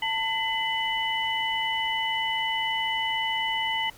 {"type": "tone cluster", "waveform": "sine", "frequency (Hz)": [892, 2024, 2977], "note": ["A5", "B6", "F#7"], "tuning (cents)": [23, 42, 10], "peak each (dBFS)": -29, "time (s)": [0.02, 3.9], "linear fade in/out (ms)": 5, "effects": ["pink hiss -51 dBFS RMS until 3.97 s"]}